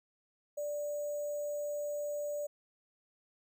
sine tone with sample-and-hold, 587.3 Hz, D5, in tune, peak -34 dBFS, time 0.57-2.47 s, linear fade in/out 10 ms, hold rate 7350 Hz, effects none

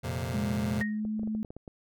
sawtooth chord, F suspended fourth, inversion none, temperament just, 87.31 / 116.41 / 130.96 Hz, F2 / Bb2 / C3, 0 / -2 / +2 cents, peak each -31 dBFS, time 0.03-0.83 s, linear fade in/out 20 ms
sine tone with pitch glide, 207.5 to 216.8 Hz, G#3 to A3, -1 to -25 cents, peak -29 dBFS, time 0.34-1.43 s, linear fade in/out 0 ms, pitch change +76 cents, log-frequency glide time 0.46-1.23 s
sine tone with exponential decay, 1864.7 Hz, A#6, in tune, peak -26 dBFS, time 0.81-1 s, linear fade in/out 1 ms, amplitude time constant 41 ms
clicks, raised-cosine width 2 ms, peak -29 dBFS, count 9, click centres 1.051 / 1.195 / 1.233 / 1.275 / 1.35 / 1.448 / 1.505 / 1.566 / 1.678 s
effects none

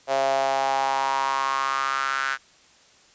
sawtooth tone with high-pass filter sweep, 135.4 Hz, C#3, 40 cents flat, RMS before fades -24 dBFS, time 0.07-2.38 s, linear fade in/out 50 ms, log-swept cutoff 620 to 1500 Hz, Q 5.4, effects white hiss -55 dBFS RMS until 3.14 s + resampled to 16000 Hz

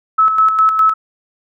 sine tone with tremolo, 1299 Hz, E6, 26 cents flat, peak -7 dBFS, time 0.18-0.94 s, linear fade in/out 10 ms, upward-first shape square, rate 4.9 Hz, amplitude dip 50%, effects none

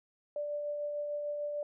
sine tone with tremolo, 587.3 Hz, D5, in tune, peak -32 dBFS, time 0.36-1.63 s, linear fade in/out 2 ms, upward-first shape triangle, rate 6.7 Hz, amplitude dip 30%, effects none

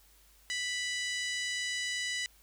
harmonic tone with a mistuned harmonic, 987.8 Hz, B5, in tune, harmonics 2 / 3 / 4 / 5 / 6 / 7 / 8 / 9, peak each -35 / -39 / -41 / -43 / -45 / -46 / -47 / -48 dBFS, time 0.5-2.26 s, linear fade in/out 0 ms, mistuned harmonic 7, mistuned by -27 cents, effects added 50 Hz sine -63 dBFS peak until 2.42 s + white hiss -63 dBFS RMS until 2.42 s

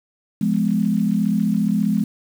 sine chord, F diminished, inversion none, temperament just, 174.61 / 209.5 / 251.4 Hz, F3 / Ab3 / Cb4, 0 / +15 / +31 cents, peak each -22 / -18 / -24 dBFS, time 0.41-2.04 s, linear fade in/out 5 ms, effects 7-bit

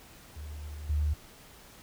sine tone with level steps, 74.7 Hz, D2, 30 cents sharp, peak -38 / -25 dBFS, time 0.36-1.14 s, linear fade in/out 10 ms, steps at 0.89 s, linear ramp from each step 10 ms, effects pink hiss -53 dBFS RMS until 1.82 s

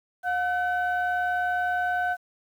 sine tone pair together, 719 / 1518.2 Hz, F#5 / F#6, -50 / +44 cents, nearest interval octave + minor second, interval 1294 cents, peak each -24 / -26 dBFS, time 0.23-2.17 s, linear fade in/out 50 ms, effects tanh soft clip ceiling -18 dBFS + 9-bit

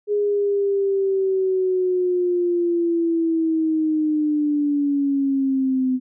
sine linear sweep, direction down, 415.3 to 254.5 Hz, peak -17 dBFS, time 0.07-6 s, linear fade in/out 50 ms, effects none

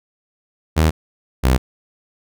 sawtooth tone pair in turn, 79.1 / 64.24 Hz, D#2 / C2, +29 / -31 cents, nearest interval major third, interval 360 cents, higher first, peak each -8 dBFS, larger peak neither, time 0.76-0.91 / 1.43-1.58 s, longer neither, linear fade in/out 20 ms, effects none

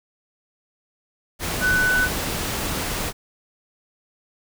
sine tone in noise, 1496 Hz, F#6, 19 cents sharp, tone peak -17 dBFS, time 1.6-2.09 s, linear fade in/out 50 ms, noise pink, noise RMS -26 dBFS, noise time 1.39-3.13 s, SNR +6 dB, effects none

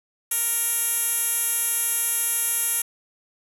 10% pulse tone with band-pass filter, 466.2 Hz, A#4, in tune, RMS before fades -24 dBFS, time 0.31-2.82 s, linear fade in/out 5 ms, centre 11000 Hz, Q 4.2, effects none

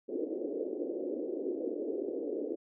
pink band-pass noise, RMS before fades -36 dBFS, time 0.08-2.56 s, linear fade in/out 20 ms, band 290 to 510 Hz, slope 48 dB/octave, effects none

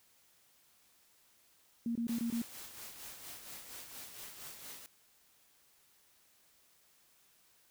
sine tone bursts, 233.1 Hz, A#3, in tune, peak -32 dBFS, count 5, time 1.86-2.418 s, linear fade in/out 2 ms, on 94 ms, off 22 ms
white noise with tremolo, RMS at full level -47 dBFS, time 2.08-4.86 s, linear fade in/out 0 ms, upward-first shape sine, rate 4.3 Hz, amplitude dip 50%
effects white hiss -68 dBFS RMS until 7.7 s

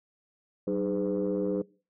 sine tone cluster, 189 / 304.8 / 410.4 / 506 Hz, F#3 / D#4 / G#4 / B4, +37 / -36 / -21 / +42 cents, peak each -31 dBFS, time 0.67-1.62 s, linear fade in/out 5 ms, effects noise-tail reverb RT60 0.4 s tail -24 dB re dry + tanh soft clip ceiling -20 dBFS

